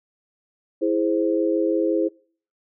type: chord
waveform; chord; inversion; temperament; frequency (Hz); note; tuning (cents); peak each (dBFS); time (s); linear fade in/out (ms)
sine; E augmented; none; equal; 329.6 / 415.3 / 523.3; E4 / G#4 / B#4; 0 / 0 / 0; -21 / -24 / -24; 0.81-2.09; 20
effects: noise-tail reverb RT60 0.5 s tail -26 dB re dry